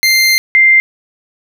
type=tone pair in turn; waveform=25% pulse / sine; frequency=2093 / 2093 Hz; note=C7 / C7; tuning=0 / 0 cents; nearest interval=unison; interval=0 cents; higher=neither; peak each=-4 dBFS; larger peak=neither; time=0.03-0.38 / 0.55-0.8 s; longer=first; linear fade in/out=0 ms; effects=none